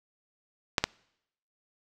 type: clicks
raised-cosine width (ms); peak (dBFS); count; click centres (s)
0.2; -5; 2; 0.782 / 0.84
effects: noise-tail reverb RT60 0.8 s tail -26 dB re dry